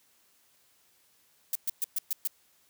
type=noise bursts; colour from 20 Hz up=violet; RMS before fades=-29 dBFS; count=6; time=1.53-2.274 s; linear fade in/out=2 ms; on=24 ms; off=120 ms; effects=white hiss -66 dBFS RMS until 2.69 s + high-pass 60 Hz 12 dB/octave